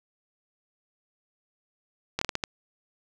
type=slowing click train; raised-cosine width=0.2 ms; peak=-10 dBFS; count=6; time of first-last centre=2.19-2.438 s; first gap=24 ms; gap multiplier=1.37; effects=none

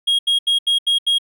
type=tone bursts; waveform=triangle; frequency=3274 Hz; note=G#7; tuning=25 cents flat; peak=-12 dBFS; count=6; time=0.07-1.185 s; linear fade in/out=10 ms; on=120 ms; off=79 ms; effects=none

